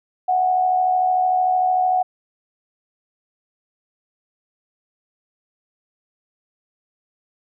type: tone with amplitude modulation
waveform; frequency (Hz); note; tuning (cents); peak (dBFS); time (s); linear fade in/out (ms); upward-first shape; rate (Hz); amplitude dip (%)
sine; 737; F#5; -7; -13; 0.28-2.03; 10; sine; 73.3; 45
effects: none